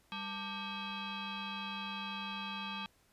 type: tone with frequency modulation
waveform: sine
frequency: 1182 Hz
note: D6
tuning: 11 cents sharp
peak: -38 dBFS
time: 0.12-2.86 s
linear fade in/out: 0 ms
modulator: 690 Hz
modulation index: 3.7
effects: pink hiss -69 dBFS RMS until 3.12 s + resampled to 32000 Hz